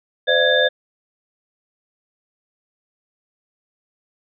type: tone cluster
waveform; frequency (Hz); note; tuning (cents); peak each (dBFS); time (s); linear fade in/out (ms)
sine; 513 / 595 / 678 / 1668 / 3589; C5 / D5 / E5 / G#6 / A7; -34 / +22 / +49 / +7 / +34; -18 / -20 / -26 / -18 / -20; 0.27-0.69; 20
effects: none